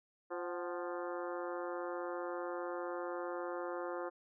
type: harmonic tone with a mistuned harmonic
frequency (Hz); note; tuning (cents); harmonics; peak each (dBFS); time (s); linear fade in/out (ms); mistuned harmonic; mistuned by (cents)
175.1; F3; +5; 2 / 3 / 4 / 5 / 6 / 7 / 8 / 9 / 10; -42 / -42 / -48 / -50 / -48 / -49 / -51 / -57 / -58; 0.3-4.1; 20; 4; +85
effects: none